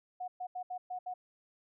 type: tone bursts at uneven times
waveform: sine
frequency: 730 Hz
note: F#5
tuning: 24 cents flat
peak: -36 dBFS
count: 6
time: 0.2-0.28 / 0.4-0.47 / 0.55-0.63 / 0.7-0.78 / 0.9-0.99 / 1.06-1.14 s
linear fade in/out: 10 ms
effects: none